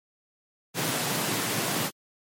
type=high-pass noise; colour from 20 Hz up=pink; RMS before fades=-28 dBFS; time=0.74-1.91 s; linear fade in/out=50 ms; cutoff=110 Hz; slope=96 dB/octave; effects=MP3 64 kbps